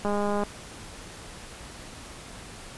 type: click train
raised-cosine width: 1 ms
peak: -15 dBFS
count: 80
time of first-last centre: 0.05-0.435 s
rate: 205 Hz
effects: pink hiss -43 dBFS RMS until 2.77 s + resampled to 24000 Hz